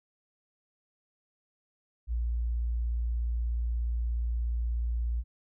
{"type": "tone", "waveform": "sine", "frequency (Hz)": 58.4, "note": "A#1", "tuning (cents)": 4, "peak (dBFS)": -27, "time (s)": [2.07, 5.24], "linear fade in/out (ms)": 50, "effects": []}